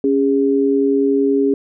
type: tone pair together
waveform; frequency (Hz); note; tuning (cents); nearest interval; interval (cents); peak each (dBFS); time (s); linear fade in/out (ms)
sine; 277.2 / 407.8; C#4 / G#4; 0 / -32; perfect fifth; 668; -15; 0.04-1.54; 2
effects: none